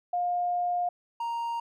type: tone pair in turn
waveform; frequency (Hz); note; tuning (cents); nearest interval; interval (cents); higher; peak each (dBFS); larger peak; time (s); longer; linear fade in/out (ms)
sine / triangle; 709 / 932.6; F5 / A#5; +26 / +1; perfect fourth; 475; second; -25 / -27; first; 0.13-0.89 / 1.2-1.6; first; 5
effects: none